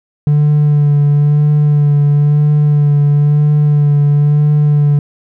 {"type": "tone with vibrato", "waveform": "triangle", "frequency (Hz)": 146.83, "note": "D3", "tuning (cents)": 0, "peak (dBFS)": -4, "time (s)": [0.27, 4.99], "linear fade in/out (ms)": 2, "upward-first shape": "sine", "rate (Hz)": 1, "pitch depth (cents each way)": 23, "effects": ["tanh soft clip ceiling -1 dBFS"]}